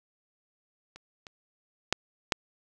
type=clicks; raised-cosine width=0.2 ms; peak=-29 / -27 / -6 / -6 dBFS; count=4; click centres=0.96 / 1.268 / 1.926 / 2.322 s; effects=none